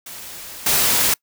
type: noise with level steps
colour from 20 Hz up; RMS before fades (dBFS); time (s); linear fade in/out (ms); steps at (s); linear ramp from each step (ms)
white; -35 / -17; 0.06-1.14; 5; 0.66; 5
effects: noise-tail reverb RT60 0.1 s tail -25 dB re dry